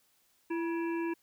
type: harmonic tone with a mistuned harmonic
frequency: 335.5 Hz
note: E4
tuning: 31 cents sharp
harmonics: 1 / 3 / 5 / 7 / 8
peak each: -31 / -41 / -45 / -48 / -49 dBFS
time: 0.5-1.14 s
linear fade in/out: 10 ms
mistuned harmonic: 3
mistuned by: -68 cents
effects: white hiss -70 dBFS RMS until 1.22 s